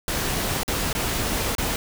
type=noise with dropouts; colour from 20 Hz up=pink; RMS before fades=-25 dBFS; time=0.08-1.76 s; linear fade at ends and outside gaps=1 ms; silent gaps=0.633-0.679 / 0.929-0.95 / 1.551-1.582 s; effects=none